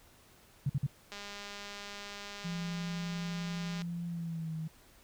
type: tone bursts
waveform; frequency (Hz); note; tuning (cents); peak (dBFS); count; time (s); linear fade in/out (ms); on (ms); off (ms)
sine; 138.8; C#3; +3; -27; 3; 0.66-0.866; 5; 36; 49
type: click train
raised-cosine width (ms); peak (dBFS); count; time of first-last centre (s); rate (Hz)
0.2; -27; 549; 1.12-3.82; 203
type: tone with pitch glide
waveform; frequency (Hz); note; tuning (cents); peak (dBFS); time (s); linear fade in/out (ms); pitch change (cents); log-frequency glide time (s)
sine; 171.5 to 159.09; F3 to D#3; -31 to +39; -35; 2.44-4.68; 10; -130; 4.08-4.55
effects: pink hiss -61 dBFS RMS until 5.03 s